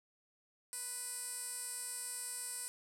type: tone with band-pass filter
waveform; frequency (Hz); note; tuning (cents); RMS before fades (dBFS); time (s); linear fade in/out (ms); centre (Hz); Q
15% pulse; 493.9; B4; 0; -43; 0.73-2.68; 0; 9400; 6
effects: none